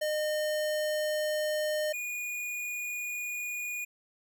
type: tone pair in turn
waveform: square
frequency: 610 / 2448 Hz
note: D#5 / D#7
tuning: -34 / -29 cents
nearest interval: 2 octaves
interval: 2405 cents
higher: second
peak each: -29 / -34 dBFS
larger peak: first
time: 0.01-1.93 / 1.93-3.85 s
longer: neither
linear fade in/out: 10 ms
effects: none